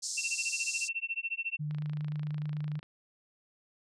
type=band-pass noise; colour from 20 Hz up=white; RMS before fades=-37 dBFS; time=0.02-0.89 s; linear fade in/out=20 ms; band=4600 to 8200 Hz; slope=48 dB/octave
type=tone with tremolo; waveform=sine; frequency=2700 Hz; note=E7; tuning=41 cents sharp; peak=-29 dBFS; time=0.17-1.57 s; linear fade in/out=10 ms; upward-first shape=sine; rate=14 Hz; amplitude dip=100%
type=tone with vibrato; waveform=sine; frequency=150 Hz; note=D3; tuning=37 cents sharp; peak=-32 dBFS; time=1.59-2.8 s; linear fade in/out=20 ms; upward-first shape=triangle; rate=9.6 Hz; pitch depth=15 cents each way
type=click train; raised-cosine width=0.3 ms; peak=-33 dBFS; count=31; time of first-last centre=1.71-2.829 s; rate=26.8 Hz
effects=none